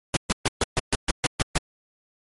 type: noise bursts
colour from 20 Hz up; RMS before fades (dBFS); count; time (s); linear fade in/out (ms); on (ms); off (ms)
pink; -21; 10; 0.14-1.58; 2; 27; 130
effects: MP3 48 kbps